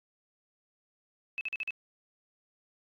sine tone bursts, 2601 Hz, E7, 24 cents flat, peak -31 dBFS, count 5, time 1.38-1.706 s, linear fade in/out 0 ms, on 30 ms, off 44 ms, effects AAC 64 kbps

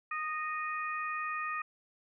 harmonic tone, 619 Hz, D#5, 9 cents flat, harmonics 2 / 3 / 4, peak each -35 / -39 / -41 dBFS, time 0.11-1.62 s, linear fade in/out 5 ms, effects none

